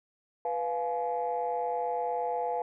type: chord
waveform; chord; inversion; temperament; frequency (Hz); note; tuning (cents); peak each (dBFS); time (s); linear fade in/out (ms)
sine; F diminished; second; equal with one note detuned; 493.9 / 698.5 / 847.1; Cb5 / F5 / Ab5; 0 / 0 / +34; -32; 0.45-2.62; 2
effects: tanh soft clip ceiling -21 dBFS